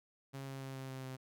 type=tone with pitch steps; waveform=sawtooth; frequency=136.2 / 135.1 / 134.01 / 132.94 / 131.86 / 130.8 Hz; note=C#3 / C#3 / C3 / C3 / C3 / C3; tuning=-30 / -44 / +42 / +28 / +14 / 0 cents; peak=-39 dBFS; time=0.33-1.17 s; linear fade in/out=20 ms; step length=140 ms; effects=none